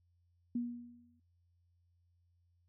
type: tone with exponential decay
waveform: sine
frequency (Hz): 240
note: B3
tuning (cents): -49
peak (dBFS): -31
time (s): 0.55-1.2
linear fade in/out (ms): 5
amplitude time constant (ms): 140
effects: noise-tail reverb RT60 0.2 s tail -23 dB re dry + added 87 Hz sine -70 dBFS peak until 2.68 s